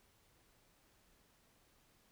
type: silence
effects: pink hiss -71 dBFS RMS until 2.11 s